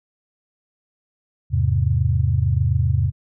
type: chord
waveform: sine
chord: E augmented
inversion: none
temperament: equal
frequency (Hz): 82.41 / 103.83 / 130.81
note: E2 / G#2 / B#2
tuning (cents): 0 / 0 / 0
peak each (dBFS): -20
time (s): 1.5-3.12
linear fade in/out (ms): 50
effects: none